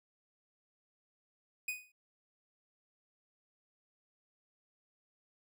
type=tone with exponential decay; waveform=45% pulse; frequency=2489 Hz; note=D#7; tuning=in tune; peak=-32 dBFS; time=1.68-1.92 s; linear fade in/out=5 ms; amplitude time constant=52 ms; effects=none